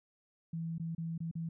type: tone with dropouts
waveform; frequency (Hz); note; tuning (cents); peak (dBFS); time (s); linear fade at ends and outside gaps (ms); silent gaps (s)
sine; 164.81; E3; 0; -35; 0.53-1.49; 5; 0.782-0.797 / 0.95-0.98 / 1.179-1.203 / 1.313-1.353
effects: none